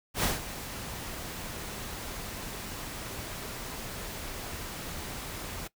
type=noise with ADSR envelope; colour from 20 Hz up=pink; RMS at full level=-26 dBFS; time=0.14-5.68 s; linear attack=92 ms; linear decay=160 ms; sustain=-13 dB; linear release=14 ms; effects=noise-tail reverb RT60 0.1 s tail -19 dB re dry